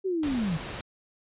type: linear sweep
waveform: sine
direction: down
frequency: 392 to 147.4 Hz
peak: -25 dBFS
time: 0.04-0.58 s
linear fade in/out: 20 ms
type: noise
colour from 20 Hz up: pink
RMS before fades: -37 dBFS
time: 0.23-0.81 s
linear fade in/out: 2 ms
effects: resampled to 8000 Hz